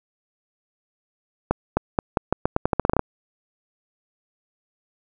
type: accelerating click train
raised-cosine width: 1 ms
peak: -4 dBFS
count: 15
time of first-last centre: 1.51-2.993 s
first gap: 260 ms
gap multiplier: 0.84
effects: none